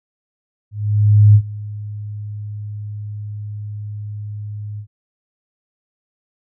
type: tone with ADSR envelope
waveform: sine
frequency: 104.5 Hz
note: G#2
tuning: 11 cents sharp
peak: -4 dBFS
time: 0.71-4.87 s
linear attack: 640 ms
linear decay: 67 ms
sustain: -21 dB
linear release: 80 ms
effects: none